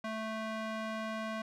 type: tone with band-pass filter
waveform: square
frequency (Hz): 219.8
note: A3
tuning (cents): -2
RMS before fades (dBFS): -38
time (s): 0.04-1.42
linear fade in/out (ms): 5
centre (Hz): 1200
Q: 0.63
effects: none